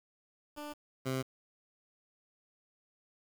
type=tone pair in turn; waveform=15% pulse; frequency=295.7 / 131.23 Hz; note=D4 / C3; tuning=+12 / +6 cents; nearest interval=octave + major second; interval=1406 cents; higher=first; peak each=-36 / -26 dBFS; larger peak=second; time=0.56-0.74 / 1.05-1.23 s; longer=neither; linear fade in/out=20 ms; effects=9-bit